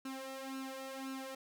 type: tone with flanger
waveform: sawtooth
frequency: 266.3 Hz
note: C4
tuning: 31 cents sharp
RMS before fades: -44 dBFS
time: 0.05-1.35 s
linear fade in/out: 5 ms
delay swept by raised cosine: 0.73 to 2.23 ms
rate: 1.9 Hz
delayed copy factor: +0.8
effects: none